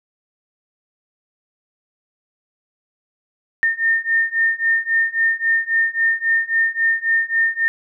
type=beating tone pair; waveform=sine; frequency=1817 / 1820.7 Hz; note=A#6 / A#6; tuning=-45 / -41 cents; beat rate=3.7 Hz; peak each=-19 / -18 dBFS; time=3.63-7.68 s; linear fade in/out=0 ms; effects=none